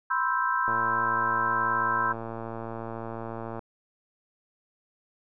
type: chord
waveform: sine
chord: C major seventh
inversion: third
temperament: equal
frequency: 987.8 / 1046.5 / 1318.5 / 1568 Hz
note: B5 / C6 / E6 / G6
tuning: 0 / 0 / 0 / 0 cents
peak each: -29 dBFS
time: 0.1-2.13 s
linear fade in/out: 10 ms
type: click train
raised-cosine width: 1 ms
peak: -22 dBFS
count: 333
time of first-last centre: 0.68-3.592 s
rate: 114 Hz
effects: none